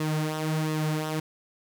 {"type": "tone with flanger", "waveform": "sawtooth", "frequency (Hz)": 155.56, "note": "D#3", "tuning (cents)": 0, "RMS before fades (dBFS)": -28, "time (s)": [0, 1.2], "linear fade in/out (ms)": 5, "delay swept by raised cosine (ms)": [1.3, 6], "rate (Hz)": 1.4, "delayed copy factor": -0.6, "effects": []}